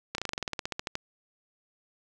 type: slowing click train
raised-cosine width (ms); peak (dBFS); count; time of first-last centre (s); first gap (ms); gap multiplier
0.2; -14; 16; 0.15-0.954; 32; 1.07
effects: none